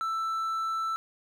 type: tone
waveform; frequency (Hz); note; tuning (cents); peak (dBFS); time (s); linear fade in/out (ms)
triangle; 1326; E6; +10; -26; 0.01-0.96; 0
effects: none